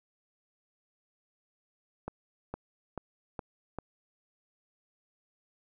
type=accelerating click train; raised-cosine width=1 ms; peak=-22 dBFS; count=5; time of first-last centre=2.08-3.787 s; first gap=460 ms; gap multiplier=0.95; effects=none